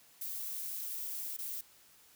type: noise with dropouts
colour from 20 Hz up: violet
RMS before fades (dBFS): -40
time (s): 0.21-1.61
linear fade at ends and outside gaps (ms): 5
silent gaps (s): 1.366-1.386
effects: white hiss -62 dBFS RMS until 2.15 s